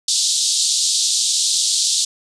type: band-pass noise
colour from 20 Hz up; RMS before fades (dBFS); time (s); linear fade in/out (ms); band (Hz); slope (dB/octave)
pink; -18; 0.08-2.05; 5; 3600 to 8900; 48
effects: none